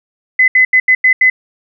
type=tone bursts at uneven times; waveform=sine; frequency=2026 Hz; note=B6; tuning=44 cents sharp; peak=-5 dBFS; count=6; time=0.39-0.48 / 0.55-0.65 / 0.73-0.8 / 0.88-0.95 / 1.04-1.13 / 1.21-1.3 s; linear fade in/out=5 ms; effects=none